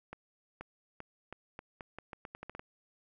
accelerating click train, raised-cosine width 0.5 ms, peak -28 dBFS, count 14, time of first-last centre 0.13-2.595 s, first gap 480 ms, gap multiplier 0.82, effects none

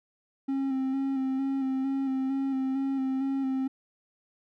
triangle tone with vibrato, 267.7 Hz, C4, 40 cents sharp, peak -24 dBFS, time 0.48-3.68 s, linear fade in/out 10 ms, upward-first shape square, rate 2.2 Hz, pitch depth 23 cents each way, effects none

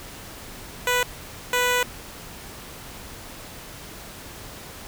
10% pulse tone bursts at uneven times, 493.9 Hz, B4, in tune, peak -11 dBFS, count 2, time 0.87-1.03 / 1.53-1.83 s, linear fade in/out 2 ms, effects pink hiss -40 dBFS RMS until 4.87 s

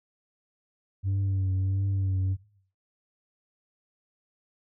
sine tone with vibrato, 96.2 Hz, G2, 32 cents flat, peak -21 dBFS, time 1.03-2.37 s, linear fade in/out 50 ms, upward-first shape triangle, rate 1.5 Hz, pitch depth 43 cents each way, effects noise-tail reverb RT60 0.5 s tail -17 dB re dry + tanh soft clip ceiling -23 dBFS

